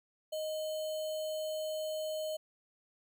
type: tone with sample-and-hold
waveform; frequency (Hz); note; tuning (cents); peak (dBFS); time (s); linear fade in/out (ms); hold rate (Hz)
sine; 622.3; D#5; 0; -34; 0.32-2.37; 10; 3675
effects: none